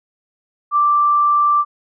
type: tone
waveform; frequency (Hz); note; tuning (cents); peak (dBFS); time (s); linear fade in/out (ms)
sine; 1174.7; D6; 0; -11; 0.71-1.65; 50
effects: none